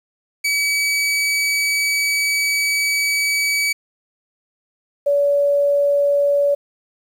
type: tone pair in turn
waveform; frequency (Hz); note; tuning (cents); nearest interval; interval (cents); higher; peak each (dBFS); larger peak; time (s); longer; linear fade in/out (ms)
sawtooth / sine; 2281 / 570.2; C#7 / C#5; +49 / +49; 2 octaves; 2400; first; -13; neither; 0.44-3.73 / 5.06-6.55; first; 10
effects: low-pass 12000 Hz 12 dB/octave + 8-bit